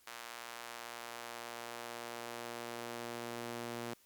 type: tone with high-pass filter sweep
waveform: sawtooth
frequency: 118.2 Hz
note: A#2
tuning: 24 cents sharp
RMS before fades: -45 dBFS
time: 0.07-3.94 s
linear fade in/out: 0 ms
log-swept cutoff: 1100 to 260 Hz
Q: 0.78
effects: white hiss -67 dBFS RMS until 4.05 s + Opus 48 kbps